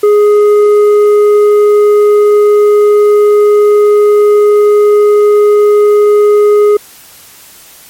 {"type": "tone with tanh clipping", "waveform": "triangle", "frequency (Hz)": 416, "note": "G#4", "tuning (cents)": 3, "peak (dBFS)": -4, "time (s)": [0.03, 6.77], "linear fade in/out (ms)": 5, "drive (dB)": 10, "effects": ["white hiss -36 dBFS RMS until 7.89 s", "MP3 64 kbps"]}